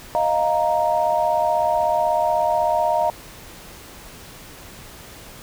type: chord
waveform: sine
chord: Eb suspended second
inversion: none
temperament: equal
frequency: 622.3 / 698.5 / 932.3 Hz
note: Eb5 / F5 / Bb5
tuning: 0 / 0 / 0 cents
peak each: -21 dBFS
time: 0.15-3.1 s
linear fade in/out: 0 ms
effects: pink hiss -41 dBFS RMS until 5.42 s